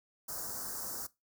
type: band-stop noise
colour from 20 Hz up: white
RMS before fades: -40 dBFS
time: 0.28-1.07 s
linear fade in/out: 10 ms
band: 1600 to 4900 Hz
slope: 48 dB/octave
effects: noise-tail reverb RT60 0.2 s tail -19 dB re dry